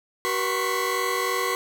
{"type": "tone cluster", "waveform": "40% pulse", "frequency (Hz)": [378.7, 481.8, 1073, 1116, 1990], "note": ["F#4", "B4", "C6", "C#6", "B6"], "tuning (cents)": [40, -43, 43, 11, 13], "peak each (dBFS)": -29, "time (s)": [0.25, 1.55], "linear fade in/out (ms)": 0, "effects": []}